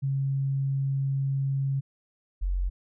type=tone pair in turn; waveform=sine; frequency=136.6 / 45.58 Hz; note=C#3 / F#1; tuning=-25 / -25 cents; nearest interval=octave + perfect fifth; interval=1900 cents; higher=first; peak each=-24 dBFS; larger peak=neither; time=0.02-1.81 / 2.41-2.7 s; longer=first; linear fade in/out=20 ms; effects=none